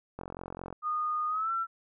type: click train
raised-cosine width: 1 ms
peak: -25 dBFS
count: 25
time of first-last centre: 0.19-0.727 s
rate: 44.7 Hz
type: tone with pitch glide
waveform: sine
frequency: 1229 to 1348 Hz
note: D#6 to E6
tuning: -22 to +38 cents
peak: -28 dBFS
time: 0.82-1.67 s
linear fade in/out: 50 ms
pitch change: +160 cents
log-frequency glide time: 1.28-1.51 s
effects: none